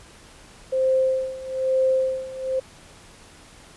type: tone with tremolo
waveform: sine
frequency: 523.3 Hz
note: C5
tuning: in tune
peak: -16 dBFS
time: 0.72-2.6 s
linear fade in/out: 10 ms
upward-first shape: sine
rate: 1.1 Hz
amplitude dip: 85%
effects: pink hiss -48 dBFS RMS until 3.76 s + resampled to 24000 Hz